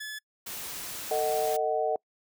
sawtooth tone, 1718 Hz, A6, 42 cents flat, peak -32 dBFS, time 0-0.19 s, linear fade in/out 10 ms
white noise, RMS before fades -38 dBFS, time 0.46-1.57 s, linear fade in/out 10 ms
sine chord, D# diminished, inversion second, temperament just, 448 / 622.3 / 746.7 Hz, A4 / D#5 / F#5, +31 / 0 / +16 cents, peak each -29 dBFS, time 1.11-1.96 s, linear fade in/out 2 ms
effects noise-tail reverb RT60 0.1 s tail -26 dB re dry

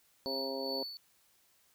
harmonic tone, 134.5 Hz, C3, 48 cents sharp, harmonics 2 / 3 / 4 / 5 / 6 / 7, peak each -42 / -41 / -39 / -46 / -53 / -47 dBFS, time 0.26-0.83 s, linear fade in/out 0 ms
triangle tone with tremolo, 4468 Hz, C#8, 13 cents sharp, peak -35 dBFS, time 0.26-0.97 s, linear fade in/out 0 ms, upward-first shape sine, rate 2.5 Hz, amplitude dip 60%
effects white hiss -69 dBFS RMS until 1.74 s

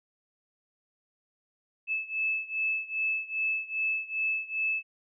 sine beating tone pair, 2612 / 2614.5 Hz, E7 / E7, -17 / -15 cents, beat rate 2.5 Hz, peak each -30 / -32 dBFS, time 1.87-4.83 s, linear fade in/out 50 ms, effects none

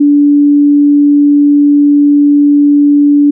sine tone, 289.4 Hz, D4, 25 cents flat, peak -3 dBFS, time 0-3.31 s, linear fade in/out 10 ms, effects none

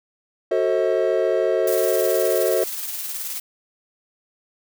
triangle chord, F# diminished seventh, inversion none, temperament just, 370 / 444 / 532.8 / 639.4 Hz, F#4 / A4 / C5 / Eb5, 0 / +16 / +31 / +47 cents, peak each -21 dBFS, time 0.51-2.64 s, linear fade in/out 5 ms
blue noise with tremolo, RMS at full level -28 dBFS, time 1.67-3.4 s, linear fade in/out 5 ms, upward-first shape square, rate 19 Hz, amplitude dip 30%
effects none

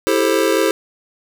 square chord, A minor seventh, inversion second, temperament just, 330 / 396 / 440 / 528 Hz, E4 / G4 / A4 / C5, +2 / +18 / 0 / +16 cents, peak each -20 dBFS, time 0.07-0.71 s, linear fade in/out 0 ms, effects none

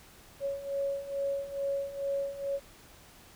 sine beating tone pair, 554.4 / 556.7 Hz, C#5 / C#5, 0 / +7 cents, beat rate 2.3 Hz, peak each -36 / -32 dBFS, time 0.4-2.6 s, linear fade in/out 50 ms, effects pink hiss -55 dBFS RMS until 3.35 s

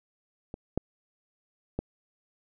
clicks, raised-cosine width 2 ms, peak -24 / -13 / -16 dBFS, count 3, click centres 0.541 / 0.776 / 1.79 s, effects none

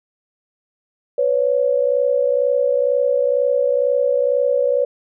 sine tone pair together, 498.9 / 561 Hz, B4 / C#5, +17 / +21 cents, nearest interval major second, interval 204 cents, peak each -17 dBFS, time 1.18-4.85 s, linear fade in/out 5 ms, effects none

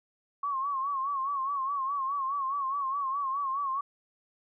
sine tone with vibrato, 1100 Hz, C#6, 14 cents flat, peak -28 dBFS, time 0.43-3.81 s, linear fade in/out 5 ms, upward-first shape sine, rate 4.8 Hz, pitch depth 82 cents each way, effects none

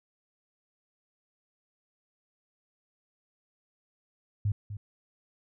sine tone with echo, 102.8 Hz, G#2, 17 cents flat, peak -24 dBFS, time 4.45-4.52 s, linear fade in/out 5 ms, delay 250 ms, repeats 1, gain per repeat -11 dB, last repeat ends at 4.77 s, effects none

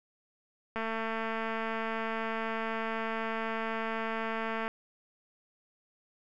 click train, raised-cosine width 0.5 ms, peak -20 dBFS, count 879, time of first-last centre 0.76-4.68 s, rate 224 Hz, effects none

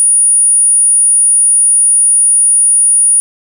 sine tone, 9640 Hz, D9, 44 cents sharp, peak -5 dBFS, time 0-3.2 s, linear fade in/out 0 ms, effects none

